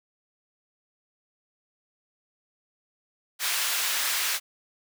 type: high-pass noise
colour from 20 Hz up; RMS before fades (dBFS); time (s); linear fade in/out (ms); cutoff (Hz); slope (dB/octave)
pink; -27; 3.39-4.4; 50; 1600; 12
effects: none